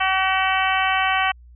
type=harmonic tone; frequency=380 Hz; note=F#4; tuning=46 cents sharp; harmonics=2 / 3 / 4 / 5 / 6 / 7 / 8; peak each=-22 / -24 / -25 / -26 / -27 / -27 / -28 dBFS; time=0-1.32 s; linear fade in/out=10 ms; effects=added 60 Hz sine -43 dBFS peak until 1.55 s